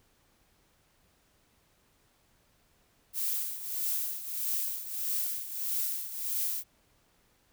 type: noise with tremolo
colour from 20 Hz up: violet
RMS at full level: -30 dBFS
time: 3.13-6.64 s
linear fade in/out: 50 ms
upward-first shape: triangle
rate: 1.6 Hz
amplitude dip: 75%
effects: pink hiss -68 dBFS RMS until 7.52 s